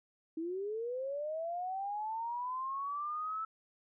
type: linear sweep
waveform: sine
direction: up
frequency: 314.5 to 1318.5 Hz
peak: -35 dBFS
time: 0.37-3.45 s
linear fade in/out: 5 ms
effects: none